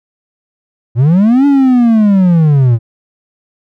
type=linear two-way sweep; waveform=triangle; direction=up then down; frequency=110 to 287.4 to 110 Hz; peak=-3 dBFS; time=0.95-2.79 s; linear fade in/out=50 ms; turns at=1.46 s; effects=none